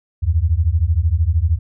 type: beating tone pair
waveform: sine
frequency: 75.8 / 88.8 Hz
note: D#2 / F2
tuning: -45 / +29 cents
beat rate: 13 Hz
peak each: -16 dBFS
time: 0.22-1.59 s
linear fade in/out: 20 ms
effects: none